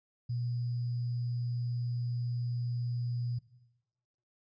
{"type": "tone with sample-and-hold", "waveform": "sine", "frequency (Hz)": 120.9, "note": "B2", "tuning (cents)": -36, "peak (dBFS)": -31, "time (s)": [0.29, 3.39], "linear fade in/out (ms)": 10, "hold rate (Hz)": 4900, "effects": ["noise-tail reverb RT60 1.0 s tail -18 dB re dry", "resampled to 16000 Hz"]}